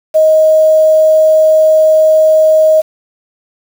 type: tone with quantisation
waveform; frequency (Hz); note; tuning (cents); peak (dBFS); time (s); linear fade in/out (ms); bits
sine; 627; D#5; +13; -4; 0.14-2.82; 20; 5
effects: none